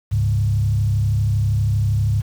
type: tone with frequency modulation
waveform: sine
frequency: 103.83 Hz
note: G#2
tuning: in tune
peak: -15 dBFS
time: 0.11-2.22 s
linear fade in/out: 20 ms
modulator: 32.6 Hz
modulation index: 0.79
effects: 7-bit